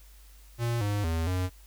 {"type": "tone with pitch steps", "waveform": "square", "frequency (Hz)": [118, 102.7, 81.7, 91.6], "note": ["A#2", "G#2", "E2", "F#2"], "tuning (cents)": [22, -19, -15, -17], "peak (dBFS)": -27, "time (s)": [0.58, 1.5], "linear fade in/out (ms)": 50, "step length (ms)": 230, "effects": ["added 50 Hz sine -50 dBFS peak until 1.66 s", "white hiss -59 dBFS RMS until 1.66 s"]}